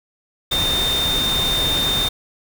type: tone in noise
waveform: sine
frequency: 3629 Hz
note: A#7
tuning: 47 cents flat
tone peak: -18 dBFS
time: 0.51-2.09 s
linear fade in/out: 10 ms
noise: pink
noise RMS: -24 dBFS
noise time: 0.51-2.09 s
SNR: +3 dB
effects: none